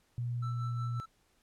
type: tone with pitch glide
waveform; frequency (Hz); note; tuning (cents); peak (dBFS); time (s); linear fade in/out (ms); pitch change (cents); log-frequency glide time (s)
sine; 120.5 to 119.46; B2 to A#2; -42 to +43; -32; 0.18-1; 0; -15; 0.39-0.75
type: tone with tremolo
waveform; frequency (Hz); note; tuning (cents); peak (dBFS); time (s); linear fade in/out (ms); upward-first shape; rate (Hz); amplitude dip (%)
triangle; 1325; E6; +9; -39; 0.42-1.06; 10; sine; 5.5; 60
effects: pink hiss -71 dBFS RMS until 1.42 s + low-pass 12000 Hz 12 dB/octave